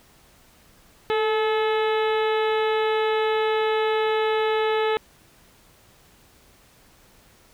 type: harmonic tone with a mistuned harmonic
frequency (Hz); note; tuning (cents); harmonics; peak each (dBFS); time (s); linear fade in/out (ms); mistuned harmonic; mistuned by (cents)
431.1; A4; -35; 1 / 2 / 3 / 4 / 5 / 6 / 7 / 8 / 9; -21 / -27 / -31 / -33 / -35 / -37 / -38 / -39 / -40; 1.1-4.97; 0; 1; +32
effects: pink hiss -55 dBFS RMS until 7.53 s